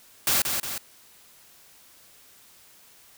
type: noise with echo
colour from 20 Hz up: white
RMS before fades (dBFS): -22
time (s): 0.27-0.42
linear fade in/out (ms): 2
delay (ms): 180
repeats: 2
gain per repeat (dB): -5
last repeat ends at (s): 0.78
effects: white hiss -54 dBFS RMS until 3.17 s